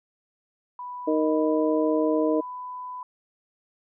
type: tone with pitch glide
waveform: sine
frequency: 987.8 to 998.7 Hz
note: B5 to B5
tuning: 0 to +19 cents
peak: -33 dBFS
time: 0.79-3.03 s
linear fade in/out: 2 ms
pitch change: +19 cents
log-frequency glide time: 1.05-2.75 s
type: harmonic tone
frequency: 155.56 Hz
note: D#3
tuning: in tune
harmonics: 2 / 3 / 4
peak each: -23 / -25 / -26 dBFS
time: 1.07-2.41 s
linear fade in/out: 10 ms
effects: none